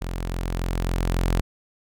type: tone with level ramp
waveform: sawtooth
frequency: 43.65 Hz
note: F1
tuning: in tune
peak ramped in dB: -24 to -15 dBFS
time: 0.01-1.41 s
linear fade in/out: 10 ms
effects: none